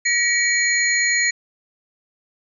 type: tone cluster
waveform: sine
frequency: 1919 / 2269 / 4203 / 6800 Hz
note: A#6 / C#7 / C8 / G#8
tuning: +50 / +40 / +7 / +40 cents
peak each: -19 / -22 / -26 / -22 dBFS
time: 0.05-1.31 s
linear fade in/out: 10 ms
effects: none